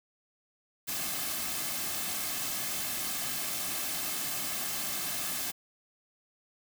white noise with comb filter, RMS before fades -34 dBFS, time 0.87-5.52 s, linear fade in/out 20 ms, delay 2.1 ms, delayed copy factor -0.55, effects none

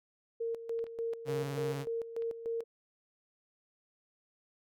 sine tone with tremolo, 460 Hz, A#4, 23 cents flat, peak -32 dBFS, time 0.4-2.64 s, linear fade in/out 10 ms, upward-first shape square, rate 3.4 Hz, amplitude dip 70%
clicks, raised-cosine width 0.3 ms, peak -39 dBFS, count 7, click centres 0.791 / 0.867 / 1.131 / 1.379 / 1.736 / 1.816 / 2.222 s
sawtooth tone with vibrato, 138.59 Hz, C#3, in tune, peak -32 dBFS, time 1.25-1.86 s, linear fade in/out 50 ms, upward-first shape square, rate 20 Hz, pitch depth 47 cents each way
effects none

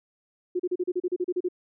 sine tone bursts, 360 Hz, F#4, 47 cents flat, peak -23 dBFS, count 12, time 0.55-1.487 s, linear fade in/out 10 ms, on 46 ms, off 35 ms, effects none

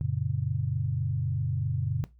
sine chord, F# major, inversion none, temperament equal with one note detuned, 92.5 / 116.54 / 140.2 Hz, F#2 / A#2 / C#3, 0 / 0 / +20 cents, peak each -32 / -31 / -29 dBFS, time 0.01-2.04 s, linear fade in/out 0 ms, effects noise-tail reverb RT60 0.2 s tail -17 dB re dry + added 60 Hz sine -54 dBFS peak until 2.19 s

